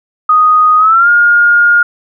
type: tone with pitch glide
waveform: sine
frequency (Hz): 1244.5 to 1421.3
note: D#6 to F6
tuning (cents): 0 to +30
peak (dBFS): -4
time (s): 0.29-1.83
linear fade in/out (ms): 5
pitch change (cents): +230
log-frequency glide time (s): 0.78-1.09
effects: none